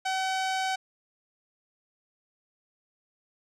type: tone with low-pass filter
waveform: sawtooth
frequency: 759 Hz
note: F#5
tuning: 44 cents sharp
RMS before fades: -29 dBFS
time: 0.05-0.76 s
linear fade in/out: 10 ms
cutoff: 6600 Hz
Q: 0.88
effects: none